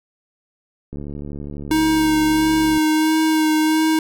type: click train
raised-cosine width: 3 ms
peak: -19 dBFS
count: 134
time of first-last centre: 0.93-2.775 s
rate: 72.1 Hz
type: tone with vibrato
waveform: square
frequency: 313.5 Hz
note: D#4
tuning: 13 cents sharp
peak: -15 dBFS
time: 1.71-3.99 s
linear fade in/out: 2 ms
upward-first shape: sine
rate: 1.5 Hz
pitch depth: 17 cents each way
effects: none